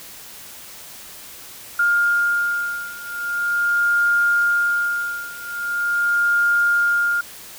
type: beating tone pair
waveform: sine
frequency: 1410 / 1410.42 Hz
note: F6 / F6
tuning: +16 / +17 cents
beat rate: 0.42 Hz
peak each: -21 / -19 dBFS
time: 1.79-7.21 s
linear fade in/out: 5 ms
effects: white hiss -39 dBFS RMS until 7.58 s